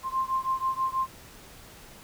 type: beating tone pair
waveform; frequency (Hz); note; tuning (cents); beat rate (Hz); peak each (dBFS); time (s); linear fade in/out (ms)
sine; 1050 / 1056.2; C6 / C6; +6 / +16; 6.2; -28 / -29; 0.03-1.08; 50
effects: pink hiss -49 dBFS RMS until 2.03 s